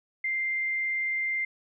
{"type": "tone", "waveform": "sine", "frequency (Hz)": 2094, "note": "C7", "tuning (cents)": 1, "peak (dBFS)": -26, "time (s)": [0.24, 1.45], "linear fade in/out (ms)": 5, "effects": []}